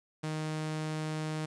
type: tone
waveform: sawtooth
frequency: 155.56 Hz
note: D#3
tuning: in tune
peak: -29 dBFS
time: 0.23-1.46 s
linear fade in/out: 10 ms
effects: resampled to 22050 Hz + 10-bit